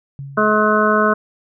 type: tone with exponential decay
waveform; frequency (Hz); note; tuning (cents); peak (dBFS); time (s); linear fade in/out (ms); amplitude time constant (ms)
sine; 138.59; C#3; 0; -25; 0.19-0.98; 0; 170
type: harmonic tone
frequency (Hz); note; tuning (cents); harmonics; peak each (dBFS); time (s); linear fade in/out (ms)
213.1; G#3; +45; 1 / 2 / 3 / 5 / 6 / 7; -19 / -19 / -19 / -19 / -19 / -19; 0.37-1.14; 10
effects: none